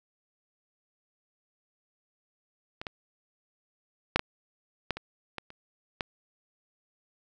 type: clicks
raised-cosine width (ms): 0.3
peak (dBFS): -21 / -19 / -6 / -11 / -12 / -21 / -19 / -30 / -14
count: 9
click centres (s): 2.815 / 2.868 / 4.16 / 4.194 / 4.907 / 4.97 / 5.383 / 5.504 / 6.008
effects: none